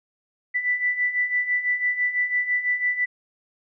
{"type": "beating tone pair", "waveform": "sine", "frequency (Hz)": [1975.5, 1981.5], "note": ["B6", "B6"], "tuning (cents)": [0, 5], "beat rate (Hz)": 6, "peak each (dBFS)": [-27, -22], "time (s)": [0.54, 3.06], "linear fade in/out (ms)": 20, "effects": []}